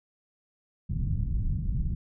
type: low-pass noise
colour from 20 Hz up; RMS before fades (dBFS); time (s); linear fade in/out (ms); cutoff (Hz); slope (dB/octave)
pink; -28; 0.89-1.95; 10; 160; 24
effects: none